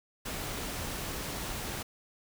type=noise; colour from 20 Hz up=pink; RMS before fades=-37 dBFS; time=0.25-1.83 s; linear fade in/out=10 ms; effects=none